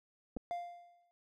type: clicks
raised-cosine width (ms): 2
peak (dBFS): -28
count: 2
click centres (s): 0.366 / 0.37
type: tone with exponential decay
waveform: triangle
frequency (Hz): 698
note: F5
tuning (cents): -1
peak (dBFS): -32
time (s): 0.51-1.11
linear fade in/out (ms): 0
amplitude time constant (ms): 130
effects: none